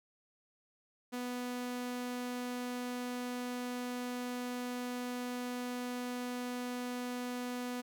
sawtooth tone, 246.9 Hz, B3, in tune, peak -33 dBFS, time 1.12-7.82 s, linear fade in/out 20 ms, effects none

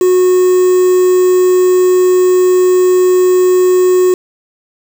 triangle tone with quantisation, 365.9 Hz, F#4, 19 cents flat, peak -4 dBFS, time 0.01-4.14 s, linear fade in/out 2 ms, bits 4, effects none

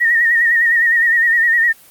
sine tone with vibrato, 1864.7 Hz, A#6, in tune, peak -10 dBFS, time 0-1.73 s, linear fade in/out 20 ms, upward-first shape sine, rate 9.8 Hz, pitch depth 62 cents each way, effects white hiss -45 dBFS RMS until 1.9 s + Opus 32 kbps

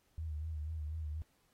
sine tone with vibrato, 77.78 Hz, D#2, in tune, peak -37 dBFS, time 0.18-1.22 s, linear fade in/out 0 ms, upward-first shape sine, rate 4.1 Hz, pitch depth 64 cents each way, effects pink hiss -74 dBFS RMS until 1.53 s + AAC 48 kbps

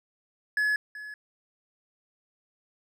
triangle tone with echo, 1700 Hz, G#6, 40 cents sharp, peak -21 dBFS, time 0.57-0.76 s, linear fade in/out 2 ms, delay 380 ms, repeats 1, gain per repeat -15 dB, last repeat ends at 1.14 s, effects none

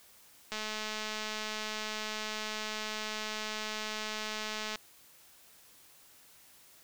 click train, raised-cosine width 0.2 ms, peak -20 dBFS, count 912, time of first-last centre 0.52-4.757 s, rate 215 Hz, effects white hiss -59 dBFS RMS until 6.83 s

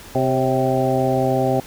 harmonic tone with a mistuned harmonic, 130 Hz, C3, 11 cents flat, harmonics 1 / 2 / 3 / 4 / 5 / 6, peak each -23 / -23 / -23 / -23 / -23 / -23 dBFS, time 0.15-1.6 s, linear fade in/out 2 ms, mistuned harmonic 4, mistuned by +53 cents, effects pink hiss -40 dBFS RMS until 1.66 s

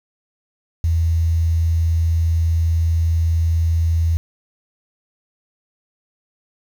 sine tone, 82.41 Hz, E2, in tune, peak -14 dBFS, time 0.84-4.17 s, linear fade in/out 0 ms, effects 7-bit

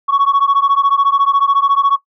sine beating tone pair, 1108.7 / 1122.7 Hz, C#6 / C#6, 0 / +22 cents, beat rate 14 Hz, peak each -11 dBFS, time 0.08-1.97 s, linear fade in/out 20 ms, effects noise-tail reverb RT60 0.1 s tail -17 dB re dry + tanh soft clip ceiling -6 dBFS

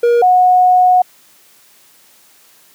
triangle / sine tone pair in turn, 475 / 730.4 Hz, A#4 / F#5, +33 / -23 cents, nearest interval perfect fifth, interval 744 cents, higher second, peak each -6 dBFS, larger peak neither, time 0.03-0.22 / 0.22-1.02 s, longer second, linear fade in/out 5 ms, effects white hiss -48 dBFS RMS until 2.74 s + high-pass 150 Hz 12 dB/octave

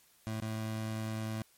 25% pulse tone with dropouts, 110 Hz, A2, in tune, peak -31 dBFS, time 0.27-1.42 s, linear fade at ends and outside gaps 0 ms, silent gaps 0.402-0.421 s, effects white hiss -65 dBFS RMS until 1.57 s + MP3 64 kbps

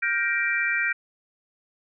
sine chord, G minor seventh, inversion third, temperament just, 1411.2 / 1568 / 1881.6 / 2352 Hz, F6 / G6 / Bb6 / D7, +18 / 0 / +16 / +2 cents, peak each -30 / -27 / -27 / -26 dBFS, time 0.02-0.93 s, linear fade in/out 10 ms, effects none

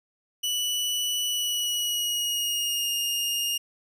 sawtooth tone with pitch glide, 2959 to 2837 Hz, F#7 to F7, -1 to +27 cents, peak -22 dBFS, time 0.43-3.58 s, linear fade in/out 10 ms, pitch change -72 cents, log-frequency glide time 1.25-2.9 s, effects none

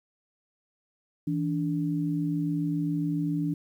sine tone pair together, 163 / 290.4 Hz, E3 / D4, -19 / -19 cents, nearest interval minor seventh, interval 1000 cents, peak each -28 dBFS, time 1.27-3.54 s, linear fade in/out 5 ms, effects 10-bit

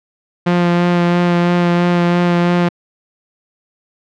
sawtooth tone with vibrato, 174.61 Hz, F3, in tune, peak -7 dBFS, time 0.46-2.69 s, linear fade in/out 10 ms, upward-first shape sine, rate 3 Hz, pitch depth 14 cents each way, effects low-pass 3000 Hz 12 dB/octave

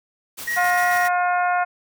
white noise with tremolo, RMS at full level -33 dBFS, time 0.37-1.09 s, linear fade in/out 20 ms, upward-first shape square, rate 7.4 Hz, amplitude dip 30%
triangle tone with vibrato, 1889 Hz, A#6, 22 cents sharp, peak -20 dBFS, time 0.47-1.08 s, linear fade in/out 10 ms, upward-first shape sine, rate 3.2 Hz, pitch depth 9 cents each way
harmonic tone, 356.8 Hz, F4, 37 cents sharp, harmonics 2 / 3 / 4 / 5 / 6 / 7, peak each -19 / -27 / -24 / -33 / -35 / -37 dBFS, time 0.56-1.65 s, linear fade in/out 20 ms
effects none

